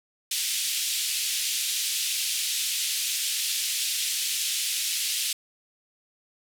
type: band-pass noise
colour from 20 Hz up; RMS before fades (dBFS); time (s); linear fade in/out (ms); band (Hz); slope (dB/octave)
pink; -28; 0.31-5.33; 5; 2800 to 13000; 24
effects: none